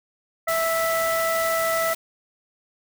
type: harmonic tone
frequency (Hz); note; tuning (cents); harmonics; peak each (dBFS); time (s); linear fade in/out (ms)
658; E5; -3; 1 / 2 / 3; -23 / -26 / -28; 0.47-1.94; 10
type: noise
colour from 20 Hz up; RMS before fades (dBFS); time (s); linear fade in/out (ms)
white; -31; 0.48-1.95; 5
effects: none